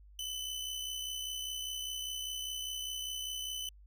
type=tone with amplitude modulation; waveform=sawtooth; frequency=3016 Hz; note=F#7; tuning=32 cents sharp; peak=-32 dBFS; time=0.19-3.69 s; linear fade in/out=2 ms; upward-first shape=sine; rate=65 Hz; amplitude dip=45%; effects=added 50 Hz sine -54 dBFS peak until 3.86 s